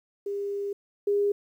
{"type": "tone pair in turn", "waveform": "sine", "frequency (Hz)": [402.4, 406.6], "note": ["G4", "G#4"], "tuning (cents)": [45, -37], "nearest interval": "unison", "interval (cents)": 18, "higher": "second", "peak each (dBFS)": [-28, -21], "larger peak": "second", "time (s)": [[0.26, 0.73], [1.07, 1.32]], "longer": "first", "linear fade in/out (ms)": 5, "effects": ["10-bit"]}